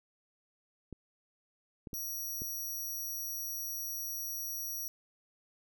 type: clicks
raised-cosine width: 3 ms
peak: -30 dBFS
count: 4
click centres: 0.927 / 1.872 / 1.932 / 2.419 s
type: tone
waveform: 5% pulse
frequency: 5770 Hz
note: F#8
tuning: 44 cents flat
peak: -31 dBFS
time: 1.94-4.88 s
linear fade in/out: 0 ms
effects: none